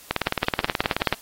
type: click train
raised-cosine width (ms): 0.3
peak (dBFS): -4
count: 20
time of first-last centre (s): 0.11-1.126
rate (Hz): 18.7
effects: white hiss -47 dBFS RMS until 1.21 s + AAC 48 kbps